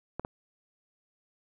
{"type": "clicks", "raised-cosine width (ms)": 1, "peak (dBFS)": [-19, -21], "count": 2, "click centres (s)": [0.196, 0.249], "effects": []}